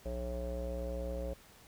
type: tone with low-pass filter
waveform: square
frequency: 60.5 Hz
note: B1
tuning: 35 cents flat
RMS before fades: -38 dBFS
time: 0.05-1.34 s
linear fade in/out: 10 ms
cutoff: 560 Hz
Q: 7.3
effects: pink hiss -59 dBFS RMS until 1.67 s